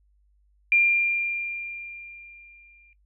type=tone with exponential decay; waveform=sine; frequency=2391 Hz; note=D7; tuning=30 cents sharp; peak=-15 dBFS; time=0.72-2.93 s; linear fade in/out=1 ms; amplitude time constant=480 ms; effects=noise-tail reverb RT60 0.1 s tail -17 dB re dry + added 50 Hz sine -60 dBFS peak until 3.05 s